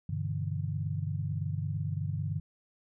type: chord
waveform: sine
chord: E minor seventh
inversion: first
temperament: equal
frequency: 98 / 123.47 / 146.83 / 164.81 Hz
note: G2 / B2 / D3 / E3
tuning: 0 / 0 / 0 / 0 cents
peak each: -34 / -39 / -34 / -40 dBFS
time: 0.09-2.4 s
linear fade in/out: 5 ms
effects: none